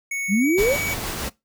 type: tone with pitch glide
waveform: square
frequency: 2217 to 2266 Hz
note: C#7 to C#7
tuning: 0 to +37 cents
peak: -25 dBFS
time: 0.11-0.94 s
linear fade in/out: 5 ms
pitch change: +37 cents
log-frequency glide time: 0.4-0.45 s
type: exponential sweep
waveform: sine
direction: up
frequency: 180.5 to 613 Hz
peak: -16 dBFS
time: 0.28-0.77 s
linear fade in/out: 50 ms
type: noise with tremolo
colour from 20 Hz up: pink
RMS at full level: -27 dBFS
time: 0.57-1.3 s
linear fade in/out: 20 ms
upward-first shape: triangle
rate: 6.4 Hz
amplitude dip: 30%
effects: noise-tail reverb RT60 0.2 s tail -21 dB re dry